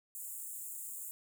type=high-pass noise; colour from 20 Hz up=pink; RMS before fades=-44 dBFS; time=0.15-1.11 s; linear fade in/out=0 ms; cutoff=7100 Hz; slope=96 dB/octave; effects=none